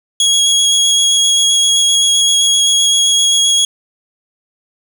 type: tone with vibrato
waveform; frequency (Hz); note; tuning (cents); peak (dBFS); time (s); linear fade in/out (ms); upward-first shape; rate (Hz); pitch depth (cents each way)
25% pulse; 3314; G#7; -4; -5; 0.2-3.65; 2; square; 7.7; 8
effects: none